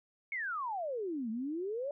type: exponential two-way sweep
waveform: sine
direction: down then up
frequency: 2241 to 214 to 590 Hz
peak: -34 dBFS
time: 0.32-1.91 s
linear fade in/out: 2 ms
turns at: 1.3 s
effects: none